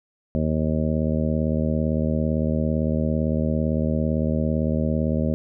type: harmonic tone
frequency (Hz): 77.78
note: D#2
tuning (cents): 0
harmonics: 1 / 2 / 3 / 4 / 5 / 6 / 7 / 8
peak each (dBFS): -26 / -25 / -24 / -34 / -34 / -36 / -30 / -33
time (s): 0.35-5.34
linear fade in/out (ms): 0
effects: none